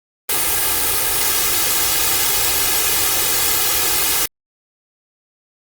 white noise with comb filter, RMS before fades -17 dBFS, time 0.29-4.26 s, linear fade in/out 5 ms, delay 2.4 ms, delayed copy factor +0.8, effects Opus 32 kbps

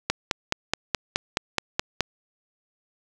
click train, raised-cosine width 0.2 ms, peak -4 dBFS, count 10, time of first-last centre 0.1-2.007 s, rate 4.72 Hz, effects none

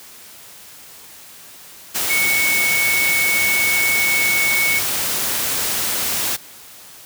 sine tone in noise, 2217 Hz, C#7, in tune, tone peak -16 dBFS, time 2.09-4.8 s, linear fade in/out 20 ms, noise white, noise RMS -21 dBFS, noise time 1.94-6.37 s, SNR +2 dB, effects white hiss -41 dBFS RMS until 7.05 s + high-pass 60 Hz 12 dB/octave

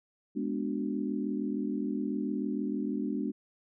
sine chord, G# half-diminished seventh, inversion none, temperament equal, 207.7 / 246.9 / 293.7 / 370 Hz, G#3 / B3 / D4 / F#4, 0 / 0 / 0 / 0 cents, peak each -34 / -35 / -34 / -40 dBFS, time 0.35-3.32 s, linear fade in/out 20 ms, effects none

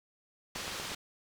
white low-pass noise, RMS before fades -40 dBFS, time 0.55-0.95 s, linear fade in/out 5 ms, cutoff 5100 Hz, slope 12 dB/octave
click train, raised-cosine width 1 ms, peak -27 dBFS, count 4, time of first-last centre 0.56-0.918 s, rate 8.37 Hz
effects none

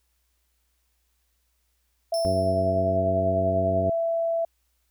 sine tone, 666 Hz, E5, 18 cents sharp, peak -22 dBFS, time 2.12-4.45 s, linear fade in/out 5 ms
sawtooth tone with exponential decay, 5340 Hz, E8, 22 cents sharp, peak -28 dBFS, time 2.14-2.97 s, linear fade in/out 0 ms, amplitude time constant 180 ms
harmonic tone, 93.7 Hz, F#2, 22 cents sharp, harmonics 1 / 2 / 3 / 4 / 5 / 6 / 7, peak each -28 / -31 / -33 / -34 / -35 / -36 / -36 dBFS, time 2.25-3.9 s, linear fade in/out 0 ms
effects added 60 Hz sine -70 dBFS peak until 4.9 s + white hiss -73 dBFS RMS until 4.9 s

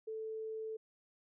sine tone, 440 Hz, A4, in tune, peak -39 dBFS, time 0.07-0.77 s, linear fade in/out 10 ms, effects none

